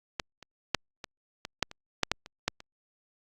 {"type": "clicks", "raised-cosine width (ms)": 0.2, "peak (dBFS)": [-12, -29, -6, -21, -19, -7, -26, -6, -7, -26, -8, -28], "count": 12, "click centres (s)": [0.198, 0.427, 0.747, 1.042, 1.451, 1.627, 1.714, 2.033, 2.116, 2.261, 2.48, 2.604], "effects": ["Opus 48 kbps"]}